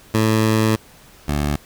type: tone pair in turn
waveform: 15% pulse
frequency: 110 / 73.17 Hz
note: A2 / D2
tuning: 0 / -6 cents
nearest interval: perfect fifth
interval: 706 cents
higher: first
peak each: -8 / -12 dBFS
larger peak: first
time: 0.14-0.76 / 1.28-1.56 s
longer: first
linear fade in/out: 5 ms
effects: pink hiss -47 dBFS RMS until 1.65 s